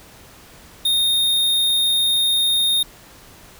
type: tone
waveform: square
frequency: 3687 Hz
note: A#7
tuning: 20 cents flat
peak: -16 dBFS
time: 0.85-2.83 s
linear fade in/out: 5 ms
effects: pink hiss -45 dBFS RMS until 3.59 s